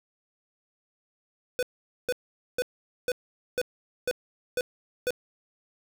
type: tone bursts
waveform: square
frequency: 498.5 Hz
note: B4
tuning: 16 cents sharp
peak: -25 dBFS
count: 8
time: 1.59-5.106 s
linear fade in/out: 0 ms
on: 37 ms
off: 460 ms
effects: none